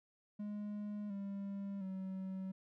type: tone with pitch steps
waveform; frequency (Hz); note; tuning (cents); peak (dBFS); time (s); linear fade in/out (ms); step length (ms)
triangle; 207.7 / 198.44 / 189.58; G#3 / G3 / F#3; 0 / +21 / +42; -38; 0.39-2.52; 10; 710
effects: none